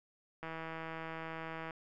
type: click train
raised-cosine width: 0.5 ms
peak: -28 dBFS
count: 208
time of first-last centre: 0.43-1.708 s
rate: 162 Hz
effects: none